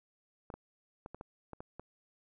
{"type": "clicks", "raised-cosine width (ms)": 1, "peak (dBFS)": -30, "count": 8, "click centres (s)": [0.502, 0.54, 1.061, 1.146, 1.211, 1.533, 1.605, 1.796], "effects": []}